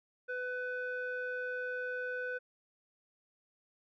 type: tone with low-pass filter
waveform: square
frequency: 500 Hz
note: B4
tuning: 21 cents sharp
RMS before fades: -38 dBFS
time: 0.28-2.39 s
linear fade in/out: 20 ms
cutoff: 1700 Hz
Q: 6.1
effects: none